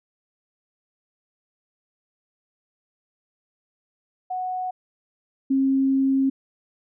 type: tone pair in turn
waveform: sine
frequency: 738 / 268.9 Hz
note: F#5 / C4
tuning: -5 / +47 cents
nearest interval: octave + perfect fourth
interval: 1748 cents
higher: first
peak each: -25 / -17 dBFS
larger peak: second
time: 4.3-4.71 / 5.5-6.3 s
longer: second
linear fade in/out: 10 ms
effects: none